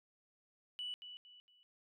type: tone with echo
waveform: sine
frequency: 2960 Hz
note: F#7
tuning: in tune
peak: -39 dBFS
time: 0.79-0.94 s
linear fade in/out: 0 ms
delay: 230 ms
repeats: 3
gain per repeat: -9 dB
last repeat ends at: 1.63 s
effects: tanh soft clip ceiling -35 dBFS